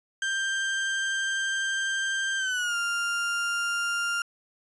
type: tone with pitch glide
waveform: 35% pulse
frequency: 1578 to 1397.7 Hz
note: G6 to F6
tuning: +11 to +1 cents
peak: -24 dBFS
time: 0.22-4.22 s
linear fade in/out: 2 ms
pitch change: -210 cents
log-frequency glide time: 2.37-2.76 s
effects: resampled to 22050 Hz